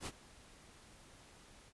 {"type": "noise with ADSR envelope", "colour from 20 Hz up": "pink", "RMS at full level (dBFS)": -41, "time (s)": [0, 1.73], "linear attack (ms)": 64, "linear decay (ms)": 47, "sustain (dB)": -19, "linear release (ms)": 54, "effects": ["resampled to 24000 Hz"]}